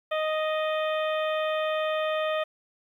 harmonic tone with a mistuned harmonic, 622.3 Hz, D#5, in tune, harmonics 1 / 2 / 3 / 4 / 5 / 6, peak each -26 / -32 / -36 / -38 / -40 / -42 dBFS, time 0.11-2.44 s, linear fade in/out 10 ms, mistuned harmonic 6, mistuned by -80 cents, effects 10-bit

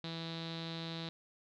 sawtooth tone with low-pass filter, 164.81 Hz, E3, in tune, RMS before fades -42 dBFS, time 0.04-1.09 s, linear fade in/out 0 ms, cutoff 3900 Hz, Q 8.5, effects none

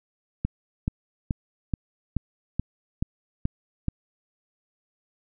click train, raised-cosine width 5 ms, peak -12 dBFS, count 9, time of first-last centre 0.45-3.883 s, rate 2.33 Hz, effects none

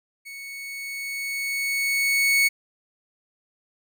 40% pulse tone with level ramp, 2217 Hz, C#7, in tune, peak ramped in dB -36 to -15 dBFS, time 0.25-2.49 s, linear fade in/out 20 ms, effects none

